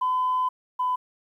sine tone pair in turn, 1013 / 1003.7 Hz, B5 / B5, +44 / +28 cents, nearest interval unison, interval 16 cents, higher first, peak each -20 / -21 dBFS, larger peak first, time 0.01-0.49 / 0.79-0.96 s, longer first, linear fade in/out 10 ms, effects tanh soft clip ceiling -17 dBFS + 10-bit

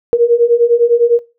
sine beating tone pair, 466.2 / 476.1 Hz, A#4 / A#4, 0 / +37 cents, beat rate 9.9 Hz, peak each -11 / -10 dBFS, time 0.13-1.19 s, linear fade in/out 0 ms, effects noise-tail reverb RT60 0.3 s tail -20 dB re dry

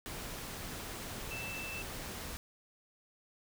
sine tone in noise, 2655 Hz, E7, 12 cents sharp, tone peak -41 dBFS, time 1.31-1.82 s, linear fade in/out 0 ms, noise pink, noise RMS -43 dBFS, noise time 0.06-2.37 s, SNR -1 dB, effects none

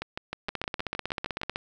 two click trains, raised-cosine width 0.3 ms, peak -16 / -14 dBFS, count 10 / 18, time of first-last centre 0.02-1.415 / 0.49-1.559 s, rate 6.45 / 15.9 Hz, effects none

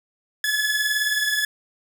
sawtooth beating tone pair, 1706 / 1725 Hz, G#6 / A6, +46 / -35 cents, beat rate 19 Hz, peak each -18 / -23 dBFS, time 0.44-1.45 s, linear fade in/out 2 ms, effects none

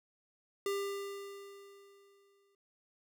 square tone with exponential decay, 398.4 Hz, G4, 28 cents sharp, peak -32 dBFS, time 0.66-2.55 s, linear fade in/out 2 ms, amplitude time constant 410 ms, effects none

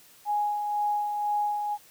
sine tone with tremolo, 830.6 Hz, G#5, in tune, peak -23 dBFS, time 0.25-1.78 s, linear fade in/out 50 ms, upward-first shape sine, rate 2 Hz, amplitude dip 40%, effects white hiss -55 dBFS RMS until 1.9 s

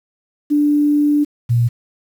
sine tone pair in turn, 293.8 / 118.84 Hz, D4 / A#2, +1 / +34 cents, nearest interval octave + major third, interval 1567 cents, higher first, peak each -11 dBFS, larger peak neither, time 0.5-1.25 / 1.49-1.69 s, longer first, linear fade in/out 20 ms, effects 7-bit

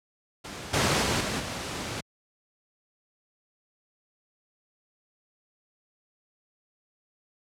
pink noise with level steps, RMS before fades -38 / -23 / -25 / -29 / -33 dBFS, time 0.44-2.01 s, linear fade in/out 10 ms, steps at 0.73 / 1.02 / 1.2 / 1.39 s, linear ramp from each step 10 ms, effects high-pass 80 Hz 12 dB/octave + low-pass 8000 Hz 12 dB/octave

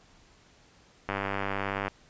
click train, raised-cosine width 0.5 ms, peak -15 dBFS, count 79, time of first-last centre 1.09-1.88 s, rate 98.7 Hz, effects pink hiss -59 dBFS RMS until 2.09 s + resampled to 16000 Hz

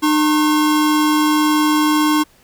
square tone pair together, 303.6 / 1082 Hz, D#4 / C#6, -42 / -42 cents, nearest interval octave + minor seventh, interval 2200 cents, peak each -14 / -20 dBFS, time 0.02-2.24 s, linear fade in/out 20 ms, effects pink hiss -52 dBFS RMS until 2.43 s

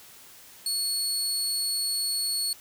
25% pulse tone, 4384 Hz, C#8, 20 cents flat, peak -21 dBFS, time 0.66-2.53 s, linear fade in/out 2 ms, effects white hiss -50 dBFS RMS until 2.6 s

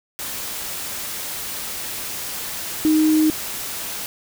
sine tone in noise, 311.1 Hz, D#4, in tune, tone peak -13 dBFS, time 2.85-3.3 s, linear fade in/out 0 ms, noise white, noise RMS -29 dBFS, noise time 0.19-4.06 s, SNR +13 dB, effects none

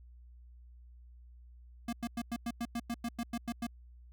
square tone bursts, 235.1 Hz, A#3, 15 cents sharp, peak -34 dBFS, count 13, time 1.88-3.668 s, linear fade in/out 5 ms, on 48 ms, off 97 ms, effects added 60 Hz sine -52 dBFS peak until 4.12 s

